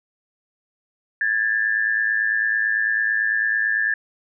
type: tone pair together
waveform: sine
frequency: 1651 / 1760 Hz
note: G#6 / A6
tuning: -11 / 0 cents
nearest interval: minor second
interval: 111 cents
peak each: -22 / -20 dBFS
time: 1.21-3.94 s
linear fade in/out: 2 ms
effects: none